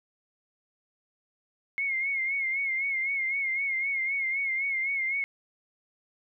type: tone with vibrato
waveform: sine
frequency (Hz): 2157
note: C#7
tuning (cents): -48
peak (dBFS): -26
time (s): 1.78-5.24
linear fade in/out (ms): 0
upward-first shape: sine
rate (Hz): 3.9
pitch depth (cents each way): 60
effects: none